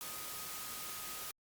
sine tone in noise, 1252 Hz, D#6, 10 cents sharp, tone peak -53 dBFS, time 0.01-1.31 s, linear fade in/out 0 ms, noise white, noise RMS -44 dBFS, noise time 0.01-1.31 s, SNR -12 dB, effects Opus 48 kbps

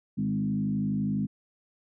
sine tone with frequency modulation, 202.3 Hz, G#3, 45 cents flat, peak -25 dBFS, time 0.17-1.27 s, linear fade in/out 20 ms, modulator 52.1 Hz, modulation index 1.1, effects none

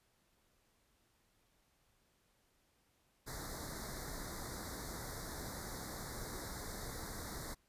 pink band-stop noise, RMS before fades -45 dBFS, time 3.26-7.55 s, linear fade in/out 20 ms, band 2100 to 3700 Hz, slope 96 dB/octave, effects pink hiss -75 dBFS RMS until 7.68 s + resampled to 32000 Hz

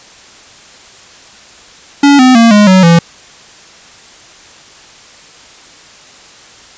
square tone with pitch steps, 283.8 / 255.8 / 230.5 / 207.8 / 187.24 / 168.75 Hz, C#4 / C4 / A#3 / G#3 / F#3 / E3, +41 / -39 / -19 / +1 / +21 / +41 cents, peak -3 dBFS, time 2.03-2.99 s, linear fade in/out 5 ms, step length 160 ms, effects white hiss -37 dBFS RMS until 6.77 s + resampled to 16000 Hz

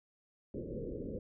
white low-pass noise, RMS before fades -41 dBFS, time 0.54-1.19 s, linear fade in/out 2 ms, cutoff 540 Hz, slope 96 dB/octave, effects none

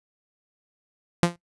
sawtooth tone with exponential decay, 173 Hz, F3, 16 cents flat, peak -9 dBFS, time 1.23-1.36 s, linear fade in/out 0 ms, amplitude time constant 28 ms, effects noise-tail reverb RT60 0.1 s tail -17 dB re dry + resampled to 24000 Hz

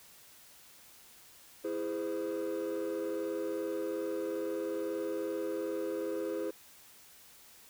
triangle chord, E augmented, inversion none, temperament just, 329.6 / 412 / 515 Hz, E4 / G#4 / B#4, 0 / -14 / -28 cents, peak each -34 dBFS, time 1.64-6.51 s, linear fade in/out 10 ms, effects tanh soft clip ceiling -28 dBFS + white hiss -57 dBFS RMS until 7.69 s

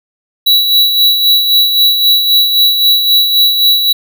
square tone with tremolo, 3923 Hz, B7, 12 cents flat, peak -5 dBFS, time 0.46-3.93 s, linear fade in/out 10 ms, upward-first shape sine, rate 3.8 Hz, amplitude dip 50%, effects none

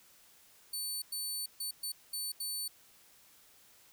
15% pulse tone bursts at uneven times, 4500 Hz, C#8, 25 cents sharp, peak -29 dBFS, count 6, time 0.73-1.02 / 1.12-1.46 / 1.6-1.71 / 1.83-1.92 / 2.13-2.32 / 2.4-2.68 s, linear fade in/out 5 ms, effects white hiss -62 dBFS RMS until 3.92 s

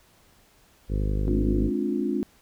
harmonic tone, 51 Hz, G#1, 31 cents flat, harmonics 1 / 2 / 3 / 4 / 5 / 6 / 7 / 8 / 9 / 10, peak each -24 / -30 / -34 / -36 / -38 / -40 / -41 / -42 / -43 / -44 dBFS, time 0.88-1.71 s, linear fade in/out 50 ms
sine chord, D half-diminished seventh, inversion second, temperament just, 211.4 / 264.3 / 293.7 / 352.4 Hz, Ab3 / C4 / D4 / F4, +31 / +18 / 0 / +16 cents, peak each -29 dBFS, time 1.28-2.23 s, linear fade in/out 0 ms
effects pink hiss -59 dBFS RMS until 2.41 s

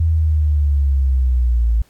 sine linear sweep, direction down, 82.2 to 55.2 Hz, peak -12 dBFS, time 0-1.82 s, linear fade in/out 5 ms, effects pink hiss -56 dBFS RMS until 1.89 s + AAC 64 kbps

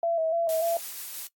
sine tone with vibrato, 659.3 Hz, E5, in tune, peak -23 dBFS, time 0.03-0.77 s, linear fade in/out 2 ms, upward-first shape square, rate 3.4 Hz, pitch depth 39 cents each way
blue noise with tremolo, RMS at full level -36 dBFS, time 0.49-1.27 s, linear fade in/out 0 ms, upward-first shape sine, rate 6.1 Hz, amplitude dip 25%
effects noise-tail reverb RT60 0.1 s tail -20 dB re dry + AAC 64 kbps

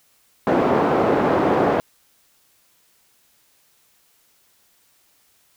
pink band-pass noise, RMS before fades -18 dBFS, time 0.47-1.8 s, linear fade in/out 0 ms, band 290 to 820 Hz, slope 12 dB/octave, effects white hiss -60 dBFS RMS until 5.56 s

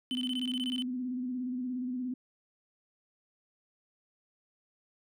sine tone with vibrato, 251.4 Hz, B3, 31 cents sharp, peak -32 dBFS, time 0.11-2.14 s, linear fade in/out 5 ms, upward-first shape square, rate 17 Hz, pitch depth 37 cents each way
triangle tone bursts, 3039 Hz, F#7, 46 cents sharp, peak -32 dBFS, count 12, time 0.11-0.822 s, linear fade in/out 0 ms, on 41 ms, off 20 ms
effects none

